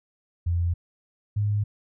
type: tone pair in turn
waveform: sine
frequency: 86 / 103.81 Hz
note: F2 / G#2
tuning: -26 / 0 cents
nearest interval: minor third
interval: 326 cents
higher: second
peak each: -21 dBFS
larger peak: neither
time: 0.46-0.74 / 1.36-1.64 s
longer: neither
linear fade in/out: 10 ms
effects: none